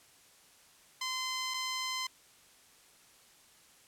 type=tone pair in turn; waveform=10% pulse; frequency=1032 / 1032 Hz; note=C6 / C6; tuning=-24 / -24 cents; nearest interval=unison; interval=0 cents; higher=neither; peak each=-25 dBFS; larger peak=neither; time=1.01-1.54 / 1.54-2.07 s; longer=neither; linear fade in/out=5 ms; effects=white hiss -61 dBFS RMS until 3.87 s + low-pass 11000 Hz 12 dB/octave